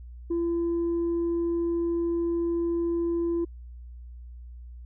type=tone; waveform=sine; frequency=339.2 Hz; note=E4; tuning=50 cents sharp; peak=-22 dBFS; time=0.3-3.45 s; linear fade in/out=10 ms; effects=tanh soft clip ceiling -22 dBFS + added 60 Hz sine -40 dBFS peak until 4.85 s